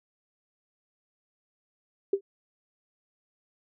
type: tone with exponential decay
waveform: sine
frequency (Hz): 394.7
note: G4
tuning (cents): +12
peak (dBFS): -17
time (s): 2.13-2.21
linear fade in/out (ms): 5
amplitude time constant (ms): 17
effects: none